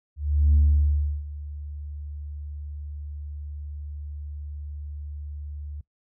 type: tone with ADSR envelope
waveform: sine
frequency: 73.42 Hz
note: D2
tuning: in tune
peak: -13 dBFS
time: 0.16-5.81 s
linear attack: 380 ms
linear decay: 690 ms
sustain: -20 dB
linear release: 4 ms
effects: noise-tail reverb RT60 0.1 s tail -20 dB re dry + tanh soft clip ceiling -12 dBFS